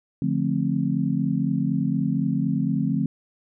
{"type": "chord", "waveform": "sine", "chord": "D minor seventh", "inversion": "none", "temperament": "just", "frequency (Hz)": [146.83, 176.2, 220.2, 264.3], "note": ["D3", "F3", "A3", "C4"], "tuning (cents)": [0, 16, 2, 18], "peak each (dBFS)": -26, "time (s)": [0.22, 3.06], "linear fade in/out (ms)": 2, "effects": []}